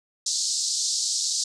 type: band-pass noise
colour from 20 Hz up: pink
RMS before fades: -26 dBFS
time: 0.26-1.44 s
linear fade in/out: 5 ms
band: 4200 to 8100 Hz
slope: 48 dB/octave
effects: none